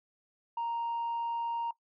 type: tone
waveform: sine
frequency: 932.3 Hz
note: A#5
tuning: in tune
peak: -29 dBFS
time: 0.57-1.71 s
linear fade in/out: 5 ms
effects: noise-tail reverb RT60 0.1 s tail -19 dB re dry + tanh soft clip ceiling -29 dBFS